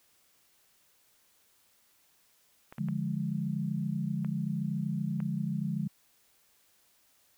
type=clicks; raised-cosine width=0.5 ms; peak=-31 dBFS; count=5; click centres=2.725 / 2.783 / 2.886 / 4.247 / 5.203 s
type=chord; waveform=sine; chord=D diminished; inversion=none; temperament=equal; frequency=146.83 / 174.61 / 207.7 Hz; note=D3 / F3 / Ab3; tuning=0 / 0 / 0 cents; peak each=-34 dBFS; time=2.78-5.88 s; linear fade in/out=10 ms
effects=white hiss -67 dBFS RMS until 7.37 s